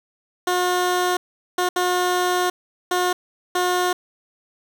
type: tone bursts at uneven times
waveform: 15% pulse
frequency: 360 Hz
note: F#4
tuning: 47 cents flat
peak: -12 dBFS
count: 5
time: 0.47-1.17 / 1.58-1.69 / 1.76-2.5 / 2.91-3.13 / 3.55-3.93 s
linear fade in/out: 5 ms
effects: none